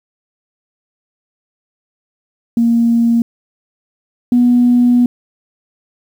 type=tone pair in turn; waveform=sine; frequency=233.1 / 243.9 Hz; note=A#3 / B3; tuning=0 / -21 cents; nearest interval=minor second; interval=79 cents; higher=second; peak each=-8 / -6 dBFS; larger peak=second; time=2.57-3.22 / 4.32-5.06 s; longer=second; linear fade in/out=2 ms; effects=tanh soft clip ceiling -2 dBFS + 7-bit